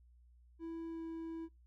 triangle tone with pitch glide, 329.6 to 327.5 Hz, E4 to E4, 0 to -11 cents, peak -39 dBFS, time 0.59-1.49 s, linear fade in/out 50 ms, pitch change -11 cents, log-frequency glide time 0.89-1.02 s, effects noise-tail reverb RT60 0.2 s tail -24 dB re dry + added 60 Hz sine -61 dBFS peak until 1.66 s

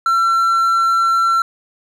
triangle tone, 1352 Hz, E6, 43 cents sharp, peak -10 dBFS, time 0.06-1.42 s, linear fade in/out 2 ms, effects none

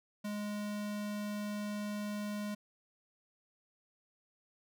square tone, 207.7 Hz, G#3, in tune, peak -37 dBFS, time 0.24-2.55 s, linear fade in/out 10 ms, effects none

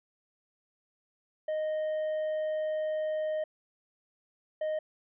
triangle tone bursts at uneven times, 620 Hz, D#5, 6 cents flat, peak -27 dBFS, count 2, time 1.48-3.44 / 4.61-4.79 s, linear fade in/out 5 ms, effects resampled to 8000 Hz

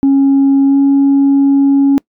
sine tone with pitch glide, 274.5 to 277.2 Hz, C#4 to C#4, -17 to 0 cents, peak -4 dBFS, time 0.03-1.98 s, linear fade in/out 0 ms, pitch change +17 cents, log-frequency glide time 0.66-0.77 s, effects noise-tail reverb RT60 0.1 s tail -26 dB re dry + tanh soft clip ceiling -4 dBFS

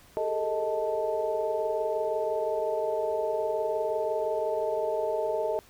sine tone cluster, 401.9 / 428 / 447.5 / 627 / 880 Hz, G4 / A4 / A4 / D#5 / A5, +43 / -48 / +29 / +13 / 0 cents, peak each -36 / -37 / -31 / -29 / -35 dBFS, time 0.17-5.59 s, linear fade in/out 0 ms, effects pink hiss -56 dBFS RMS until 5.69 s

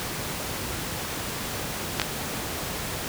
clicks, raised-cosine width 0.2 ms, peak -5 dBFS, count 2, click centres 1.998 / 2.017 s, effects pink hiss -31 dBFS RMS until 3.08 s + high-pass 60 Hz 12 dB/octave

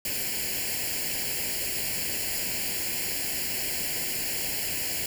white noise with comb filter, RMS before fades -30 dBFS, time 0.05-5.06 s, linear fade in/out 2 ms, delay 0.41 ms, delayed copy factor +0.85, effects none

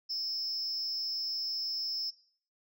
sine tone with amplitude modulation, 5230 Hz, E8, 15 cents flat, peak -27 dBFS, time 0.09-2.11 s, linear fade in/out 20 ms, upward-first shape sine, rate 266 Hz, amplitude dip 75%, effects noise-tail reverb RT60 0.5 s tail -17 dB re dry + tanh soft clip ceiling -28 dBFS

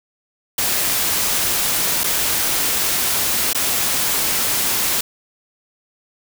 white noise with dropouts, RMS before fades -19 dBFS, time 0.58-5.01 s, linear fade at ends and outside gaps 5 ms, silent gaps 2.036-2.04 / 3.532-3.547 s, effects none

